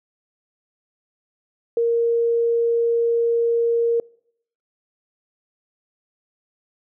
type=tone; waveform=sine; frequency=466.2 Hz; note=A#4; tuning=in tune; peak=-16 dBFS; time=1.77-4 s; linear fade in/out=2 ms; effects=noise-tail reverb RT60 0.7 s tail -26 dB re dry